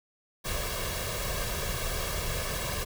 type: noise with comb filter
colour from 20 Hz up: pink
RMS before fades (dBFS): -32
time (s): 0.44-2.85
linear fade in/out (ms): 20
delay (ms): 1.8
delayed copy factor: +0.7
effects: none

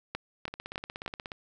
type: two click trains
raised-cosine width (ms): 0.3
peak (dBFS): -22 / -17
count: 15 / 4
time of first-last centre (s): 0.48-1.318 / 0.15-1.062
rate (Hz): 16.7 / 3.29
effects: none

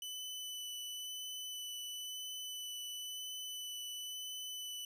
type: tone with vibrato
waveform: sawtooth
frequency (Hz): 2994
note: F#7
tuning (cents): +20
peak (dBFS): -39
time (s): 0.02-4.85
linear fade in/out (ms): 2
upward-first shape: sine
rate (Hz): 0.98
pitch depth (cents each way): 9
effects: none

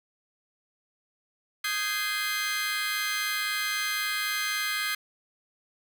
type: chord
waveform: 25% pulse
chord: Ab major seventh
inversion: second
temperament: just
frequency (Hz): 1245.9 / 1557.4 / 1661.2 / 2077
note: Eb6 / G6 / Ab6 / C7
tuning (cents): +2 / -12 / 0 / -13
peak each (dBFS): -31 / -31 / -30 / -27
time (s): 1.64-4.95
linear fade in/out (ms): 5
effects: none

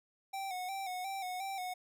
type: tone with vibrato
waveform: square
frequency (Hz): 755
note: F#5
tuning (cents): +35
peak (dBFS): -38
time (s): 0.33-1.74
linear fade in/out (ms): 10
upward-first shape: square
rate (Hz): 2.8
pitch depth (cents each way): 55
effects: none

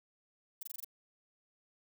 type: noise bursts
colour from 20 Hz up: violet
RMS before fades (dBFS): -42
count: 6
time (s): 0.61-0.846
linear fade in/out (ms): 5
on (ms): 21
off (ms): 22
effects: none

